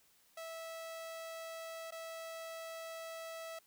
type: tone with dropouts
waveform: sawtooth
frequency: 654 Hz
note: E5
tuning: 14 cents flat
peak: -40 dBFS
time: 0.37-3.59 s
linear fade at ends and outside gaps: 5 ms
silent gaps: 1.908-1.921 s
effects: white hiss -69 dBFS RMS until 3.66 s